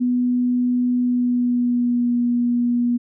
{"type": "tone with pitch glide", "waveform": "sine", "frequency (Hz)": [246.9, 241.1], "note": ["B3", "B3"], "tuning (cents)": [0, -41], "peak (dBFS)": -16, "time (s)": [0, 2.98], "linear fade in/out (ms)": 20, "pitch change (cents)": -41, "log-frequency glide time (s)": [0.98, 2.15], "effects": []}